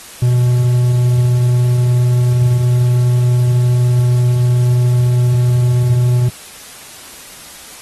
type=tone; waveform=triangle; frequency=123 Hz; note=B2; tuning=7 cents flat; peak=-7 dBFS; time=0.22-6.29 s; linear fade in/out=5 ms; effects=white hiss -35 dBFS RMS until 7.81 s + AAC 32 kbps